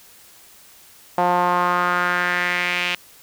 sawtooth tone with band-pass filter sweep, 177.5 Hz, F3, 28 cents sharp, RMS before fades -20 dBFS, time 1.18-2.95 s, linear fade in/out 0 ms, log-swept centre 800 to 2700 Hz, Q 3.1, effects white hiss -48 dBFS RMS until 3.22 s

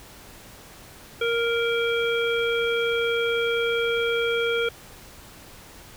harmonic tone, 466.2 Hz, A#4, in tune, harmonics 1 / 3 / 5 / 7, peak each -23 / -28 / -30 / -31 dBFS, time 1.21-4.69 s, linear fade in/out 5 ms, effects pink hiss -46 dBFS RMS until 5.96 s

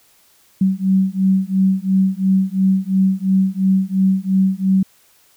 sine beating tone pair, 189.2 / 192.1 Hz, F#3 / G3, +39 / -35 cents, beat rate 2.9 Hz, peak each -16 dBFS, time 0.61-4.83 s, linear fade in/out 5 ms, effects white hiss -54 dBFS RMS until 5.36 s

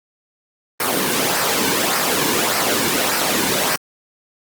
pink noise with flanger, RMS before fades -18 dBFS, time 0.8-3.76 s, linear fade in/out 2 ms, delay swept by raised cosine 0.28 to 1.58 ms, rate 1.7 Hz, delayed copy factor -0.5, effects high-pass 200 Hz 12 dB/octave + Opus 32 kbps

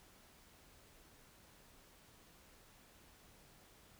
silence, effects pink hiss -64 dBFS RMS until 3.99 s

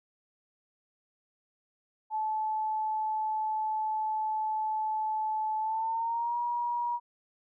sine tone with pitch glide, 867 to 956.5 Hz, A5 to A#5, -26 to +44 cents, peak -28 dBFS, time 2.1-7 s, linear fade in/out 50 ms, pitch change +170 cents, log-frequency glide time 5.59-6.38 s, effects none

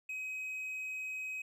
triangle tone, 2532 Hz, D#7, 30 cents sharp, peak -36 dBFS, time 0.09-1.42 s, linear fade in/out 5 ms, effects none

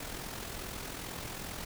pink noise with amplitude modulation, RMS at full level -39 dBFS, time 0-1.65 s, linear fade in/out 5 ms, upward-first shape sine, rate 42.4 Hz, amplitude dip 50%, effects none

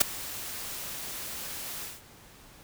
white noise with ADSR envelope, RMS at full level -17 dBFS, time 0-2.02 s, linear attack 13 ms, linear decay 8 ms, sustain -21 dB, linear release 190 ms, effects pink hiss -53 dBFS RMS until 2.63 s

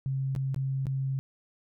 sine tone with dropouts, 134.4 Hz, C3, 47 cents sharp, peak -27 dBFS, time 0.06-1.19 s, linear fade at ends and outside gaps 0 ms, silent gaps 0.351-0.362 / 0.545-0.562 / 0.856-0.868 s, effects none

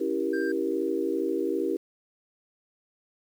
sine chord, C# diminished seventh, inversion none, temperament equal with one note detuned, 277.2 / 329.6 / 392 / 473.8 Hz, C#4 / E4 / G4 / Bb4, 0 / 0 / 0 / +28 cents, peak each -33 / -29 / -29 / -32 dBFS, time 0-1.77 s, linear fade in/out 10 ms
triangle tone, 1585 Hz, G6, 19 cents sharp, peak -32 dBFS, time 0.33-0.52 s, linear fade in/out 5 ms
effects 9-bit

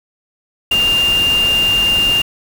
sine tone in noise, 2800 Hz, F7, 4 cents sharp, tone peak -11 dBFS, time 0.71-2.22 s, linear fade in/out 5 ms, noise pink, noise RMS -24 dBFS, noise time 0.71-2.22 s, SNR +10 dB, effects none

